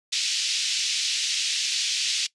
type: band-pass noise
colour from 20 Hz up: white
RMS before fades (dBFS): -26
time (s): 0.12-2.27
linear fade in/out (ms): 10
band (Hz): 2600 to 6000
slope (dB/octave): 24
effects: noise-tail reverb RT60 0.1 s tail -20 dB re dry + resampled to 24000 Hz